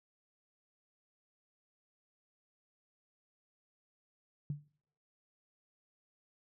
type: tone with exponential decay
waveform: sine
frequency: 145.6 Hz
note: D3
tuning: 15 cents flat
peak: -31 dBFS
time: 4.5-4.68 s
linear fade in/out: 2 ms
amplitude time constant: 39 ms
effects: noise-tail reverb RT60 0.6 s tail -23 dB re dry